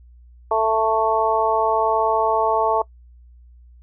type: harmonic tone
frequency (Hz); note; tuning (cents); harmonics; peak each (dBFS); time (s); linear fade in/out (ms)
221.3; A3; +10; 2 / 3 / 4 / 5; -22 / -21 / -20 / -23; 0.51-2.82; 5
effects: noise-tail reverb RT60 0.1 s tail -22 dB re dry + added 60 Hz sine -44 dBFS peak until 3.82 s